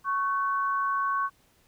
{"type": "tone pair together", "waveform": "sine", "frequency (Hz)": [1108.7, 1518.3], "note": ["C#6", "F#6"], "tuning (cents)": [0, 44], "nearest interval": "perfect fourth", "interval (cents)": 544, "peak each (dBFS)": [-25, -32], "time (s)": [0.04, 1.3], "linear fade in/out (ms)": 50, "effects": ["pink hiss -64 dBFS RMS until 1.67 s"]}